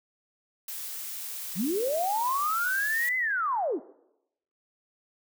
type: noise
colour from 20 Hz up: blue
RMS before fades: -37 dBFS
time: 0.68-3.09 s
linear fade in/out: 2 ms
type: linear two-way sweep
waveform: sine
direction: up then down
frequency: 151.3 to 2057 to 223.6 Hz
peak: -25 dBFS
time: 1.55-3.8 s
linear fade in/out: 50 ms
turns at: 3.17 s
effects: noise-tail reverb RT60 0.8 s tail -17 dB re dry